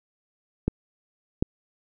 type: clicks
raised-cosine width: 3 ms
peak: -9 / -8 dBFS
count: 2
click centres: 0.68 / 1.425 s
effects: none